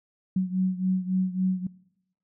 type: beating tone pair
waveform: sine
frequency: 185 / 188.6 Hz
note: F#3 / F#3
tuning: 0 / +33 cents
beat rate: 3.6 Hz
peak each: -24 / -28 dBFS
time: 0.36-1.67 s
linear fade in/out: 5 ms
effects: noise-tail reverb RT60 0.8 s tail -20 dB re dry